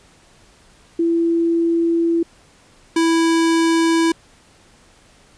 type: tone pair in turn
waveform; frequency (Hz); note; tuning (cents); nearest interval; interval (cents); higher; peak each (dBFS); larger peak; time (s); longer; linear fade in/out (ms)
sine / square; 335.1 / 329.5; E4 / E4; +29 / -1; unison; 30; first; -14; neither; 0.99-2.23 / 2.96-4.12; first; 5
effects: pink hiss -51 dBFS RMS until 5.37 s + resampled to 22050 Hz